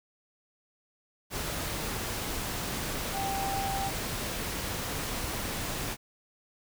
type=tone in noise; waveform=sine; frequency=784 Hz; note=G5; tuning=in tune; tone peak=-31 dBFS; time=3.12-3.92 s; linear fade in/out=50 ms; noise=pink; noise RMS=-34 dBFS; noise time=1.3-5.97 s; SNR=0 dB; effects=none